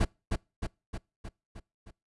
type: noise with echo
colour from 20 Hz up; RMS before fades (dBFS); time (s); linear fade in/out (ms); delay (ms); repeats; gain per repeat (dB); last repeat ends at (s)
brown; -22; 0-0.05; 10; 310; 6; -4; 1.91
effects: noise-tail reverb RT60 0.3 s tail -26 dB re dry + resampled to 24000 Hz